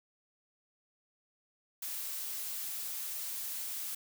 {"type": "noise", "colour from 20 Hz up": "blue", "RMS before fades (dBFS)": -39, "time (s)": [1.82, 3.95], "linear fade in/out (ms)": 5, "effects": []}